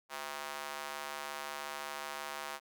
square tone with high-pass filter, 72.8 Hz, D2, 15 cents flat, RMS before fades -42 dBFS, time 0.09-2.6 s, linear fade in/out 50 ms, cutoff 910 Hz, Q 1.2, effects none

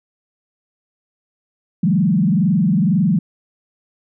sine tone with frequency modulation, 185.3 Hz, F#3, 3 cents sharp, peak -12 dBFS, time 1.83-3.19 s, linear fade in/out 5 ms, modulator 22 Hz, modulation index 1.5, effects none

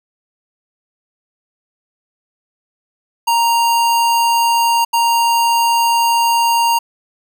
square tone bursts at uneven times, 932.3 Hz, A#5, in tune, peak -12 dBFS, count 2, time 3.27-4.85 / 4.93-6.79 s, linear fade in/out 10 ms, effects none

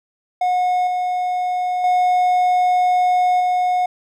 triangle tone with level steps, 726 Hz, F#5, 33 cents flat, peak -13 / -16 / -11 / -13 dBFS, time 0.41-3.86 s, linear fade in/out 5 ms, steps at 0.87 / 1.84 / 3.4 s, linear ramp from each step 2 ms, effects none

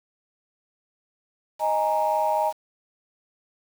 sine chord, D# suspended fourth, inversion none, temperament just, 622.3 / 829.7 / 933.4 Hz, D#5 / G#5 / A#5, 0 / -2 / +2 cents, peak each -24 dBFS, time 1.59-2.53 s, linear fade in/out 50 ms, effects tanh soft clip ceiling -12 dBFS + 7-bit

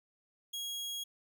sawtooth tone, 3300 Hz, G#7, 12 cents flat, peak -34 dBFS, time 0.53-1.04 s, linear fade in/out 10 ms, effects none

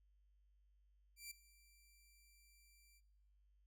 10% pulse tone with ADSR envelope, 2349 Hz, D7, in tune, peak -39 dBFS, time 1.16-3.01 s, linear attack 150 ms, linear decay 7 ms, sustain -22 dB, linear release 41 ms, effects noise-tail reverb RT60 1.0 s tail -19 dB re dry + added 50 Hz sine -70 dBFS peak until 3.66 s

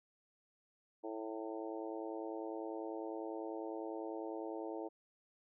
harmonic tone with a mistuned harmonic, 110 Hz, A2, in tune, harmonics 3 / 4 / 5 / 6 / 7 / 8, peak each -44 / -46 / -48 / -50 / -51 / -52 dBFS, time 1.03-4.89 s, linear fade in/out 20 ms, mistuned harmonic 8, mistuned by +42 cents, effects none

